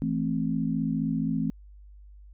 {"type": "chord", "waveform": "sine", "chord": "A minor", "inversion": "second", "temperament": "just", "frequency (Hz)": [165, 220, 264], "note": ["E3", "A3", "C4"], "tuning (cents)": [2, 0, 16], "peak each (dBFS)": -29, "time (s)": [0.02, 1.5], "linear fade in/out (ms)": 0, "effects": ["added 50 Hz sine -46 dBFS peak until 2.33 s"]}